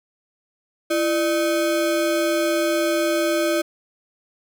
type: ring-modulated tone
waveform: square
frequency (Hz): 468.5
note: A#4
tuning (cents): +9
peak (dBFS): -16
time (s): 0.9-3.62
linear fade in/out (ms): 10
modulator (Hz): 132
effects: none